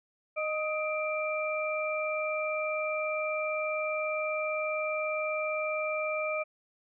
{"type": "tone cluster", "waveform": "sine", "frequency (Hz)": [618, 1255, 2360], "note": ["D#5", "D#6", "D7"], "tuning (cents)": [-12, 15, 8], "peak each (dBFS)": [-31, -37, -34], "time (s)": [0.36, 6.44], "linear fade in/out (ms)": 20, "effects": []}